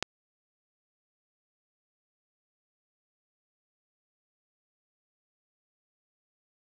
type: click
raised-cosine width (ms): 0.2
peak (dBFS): -10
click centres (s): 0.026
effects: none